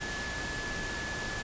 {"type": "tone in noise", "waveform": "sine", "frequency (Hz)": 1719, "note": "A6", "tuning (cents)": -41, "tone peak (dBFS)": -37, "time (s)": [0, 1.43], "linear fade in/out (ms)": 20, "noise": "pink", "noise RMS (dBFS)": -37, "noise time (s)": [0, 1.43], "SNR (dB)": -3, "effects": ["resampled to 16000 Hz"]}